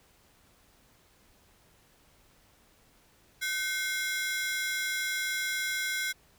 sawtooth ring-modulated tone, 1827 Hz, A#6, 35 cents flat, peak -23 dBFS, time 3.41-6.13 s, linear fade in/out 20 ms, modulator 303 Hz, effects pink hiss -63 dBFS RMS until 6.38 s

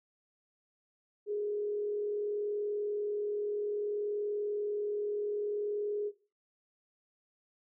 sine tone with frequency modulation, 415.3 Hz, G#4, in tune, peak -31 dBFS, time 1.26-6.12 s, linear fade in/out 50 ms, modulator 40.6 Hz, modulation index 0.28, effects noise-tail reverb RT60 0.4 s tail -21 dB re dry

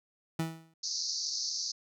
30% pulse tone with exponential decay, 162.6 Hz, E3, 23 cents flat, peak -25 dBFS, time 0.39-0.74 s, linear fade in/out 5 ms, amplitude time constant 74 ms
pink band-pass noise, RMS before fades -35 dBFS, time 0.83-1.72 s, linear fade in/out 10 ms, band 4300 to 6300 Hz, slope 96 dB/octave
effects none

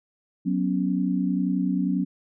sine chord, F# suspended fourth, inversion none, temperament equal, 185 / 246.9 / 277.2 Hz, F#3 / B3 / C#4, 0 / 0 / 0 cents, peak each -24 / -28 / -26 dBFS, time 0.45-2.05 s, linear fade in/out 20 ms, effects none

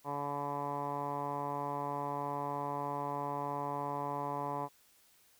10% pulse tone with low-pass filter, 143.2 Hz, D3, 43 cents flat, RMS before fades -37 dBFS, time 0.04-4.69 s, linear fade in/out 50 ms, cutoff 1000 Hz, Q 5.3, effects white hiss -66 dBFS RMS until 5.39 s

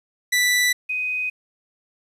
sawtooth / sine tone pair in turn, 1975.5 / 2503 Hz, B6 / D#7, 0 / +10 cents, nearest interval major third, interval 410 cents, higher second, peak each -13 / -22 dBFS, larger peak first, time 0.32-0.73 / 0.89-1.3 s, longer neither, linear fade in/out 10 ms, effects resampled to 32000 Hz + 9-bit

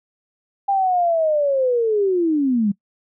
sine linear sweep, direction down, 802 to 193.3 Hz, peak -15 dBFS, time 0.68-2.72 s, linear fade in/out 10 ms, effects noise-tail reverb RT60 0.1 s tail -23 dB re dry

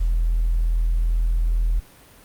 triangle tone with tanh clipping, 41.22 Hz, E1, 1 cent sharp, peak -17 dBFS, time 0-1.8 s, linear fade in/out 10 ms, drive 5 dB, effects pink hiss -49 dBFS RMS until 2.24 s + Opus 48 kbps

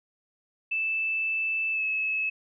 sine tone with pitch glide, 2637 to 2590 Hz, E7 to E7, 0 to -31 cents, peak -25 dBFS, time 0.71-2.3 s, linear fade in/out 10 ms, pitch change -31 cents, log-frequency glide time 1.72-1.83 s, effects none

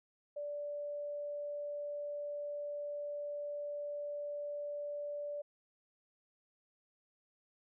sine tone, 583 Hz, D5, 13 cents flat, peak -38 dBFS, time 0.36-5.42 s, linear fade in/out 10 ms, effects none

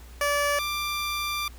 15% pulse tone pair in turn, 578 / 1183 Hz, D5 / D6, -28 / +12 cents, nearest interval octave, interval 1240 cents, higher second, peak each -16 / -21 dBFS, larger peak first, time 0.21-0.59 / 0.59-1.48 s, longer second, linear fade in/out 2 ms, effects added 60 Hz sine -43 dBFS peak until 1.58 s + pink hiss -52 dBFS RMS until 1.58 s

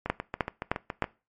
two click trains, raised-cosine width 0.5 ms, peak -16 / -9 dBFS, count 8 / 4, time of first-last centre 0.06-1.042 / 0.1-1.023 s, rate 7.13 / 3.25 Hz, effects noise-tail reverb RT60 0.3 s tail -20 dB re dry + MP3 48 kbps

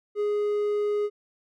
triangle tone, 415.3 Hz, G#4, in tune, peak -21 dBFS, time 0.15-1.1 s, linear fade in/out 50 ms, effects none

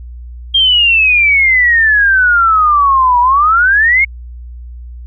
sine exponential two-way sweep, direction down then up, 3225 to 959 to 2209 Hz, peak -6 dBFS, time 0.54-4.05 s, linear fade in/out 10 ms, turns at 3.2 s, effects added 60 Hz sine -26 dBFS peak until 5.06 s

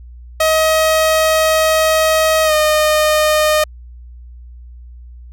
sawtooth tone with pitch glide, 633 to 612.9 Hz, D#5 to D#5, +30 to -26 cents, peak -7 dBFS, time 0.4-3.64 s, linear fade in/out 5 ms, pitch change -56 cents, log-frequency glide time 2.44-2.53 s, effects added 60 Hz sine -33 dBFS peak until 5.32 s

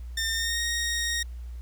15% pulse tone with pitch glide, 1807 to 1866.4 Hz, A6 to A#6, +46 to +2 cents, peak -20 dBFS, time 0.17-1.23 s, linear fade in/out 5 ms, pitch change +56 cents, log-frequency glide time 0.29-0.61 s, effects added 60 Hz sine -35 dBFS peak until 1.61 s + pink hiss -61 dBFS RMS until 1.61 s

